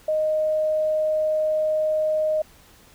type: tone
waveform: sine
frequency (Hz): 620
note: D#5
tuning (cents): -6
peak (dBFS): -19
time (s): 0.08-2.42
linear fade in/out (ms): 5
effects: pink hiss -52 dBFS RMS until 2.94 s